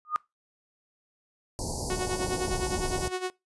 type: tone with exponential growth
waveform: sine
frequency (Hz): 1226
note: D#6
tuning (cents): -26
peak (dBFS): -19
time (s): 0.05-0.16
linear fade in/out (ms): 0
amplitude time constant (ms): 23
type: band-stop noise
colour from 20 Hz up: pink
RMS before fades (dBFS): -32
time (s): 1.59-3.08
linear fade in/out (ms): 0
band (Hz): 960 to 4400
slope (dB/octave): 96
type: tone with tremolo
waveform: sawtooth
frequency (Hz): 368.4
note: F#4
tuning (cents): -7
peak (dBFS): -23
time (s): 1.9-3.3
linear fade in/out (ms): 0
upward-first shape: sine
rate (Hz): 9.8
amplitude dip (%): 75
effects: noise-tail reverb RT60 0.2 s tail -22 dB re dry + resampled to 24000 Hz